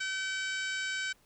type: harmonic tone with a mistuned harmonic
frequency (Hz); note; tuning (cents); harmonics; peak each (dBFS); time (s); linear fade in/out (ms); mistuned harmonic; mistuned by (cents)
765; G5; -42; 2 / 3 / 4 / 5 / 6 / 7 / 8 / 9 / 10; -34 / -40 / -41 / -45 / -46 / -48 / -51 / -48 / -48; 0-1.13; 10; 9; +69
effects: pink hiss -66 dBFS RMS until 1.25 s